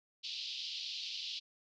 white band-pass noise, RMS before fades -42 dBFS, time 0.23-1.4 s, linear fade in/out 20 ms, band 2800 to 4900 Hz, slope 48 dB/octave, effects none

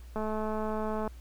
click train, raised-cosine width 1 ms, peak -21 dBFS, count 199, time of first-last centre 0.16-1.077 s, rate 216 Hz, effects added 60 Hz sine -44 dBFS peak until 1.2 s + pink hiss -60 dBFS RMS until 1.2 s

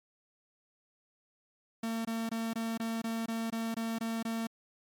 45% pulse tone bursts, 226.8 Hz, A#3, 47 cents flat, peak -32 dBFS, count 11, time 1.83-4.47 s, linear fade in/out 5 ms, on 220 ms, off 22 ms, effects MP3 96 kbps

